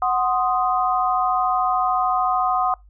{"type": "chord", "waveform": "sine", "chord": "C diminished", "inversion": "second", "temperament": "equal", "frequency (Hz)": [740, 1046.5, 1244.5], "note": ["Gb5", "C6", "Eb6"], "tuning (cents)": [0, 0, 0], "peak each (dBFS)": [-20, -24, -22], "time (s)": [0.02, 2.74], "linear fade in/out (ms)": 2, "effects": ["noise-tail reverb RT60 0.2 s tail -26 dB re dry", "added 50 Hz sine -46 dBFS peak until 2.89 s"]}